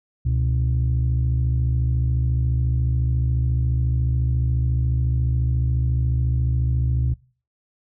sine tone pair together, 69.3 / 123.47 Hz, C#2 / B2, 0 / 0 cents, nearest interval minor seventh, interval 1000 cents, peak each -19 dBFS, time 0.25-7.14 s, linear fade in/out 10 ms, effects noise-tail reverb RT60 0.4 s tail -22 dB re dry + tanh soft clip ceiling -14 dBFS

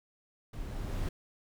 brown noise with level ramp, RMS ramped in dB -41 to -32 dBFS, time 0.53-1.09 s, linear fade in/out 5 ms, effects none

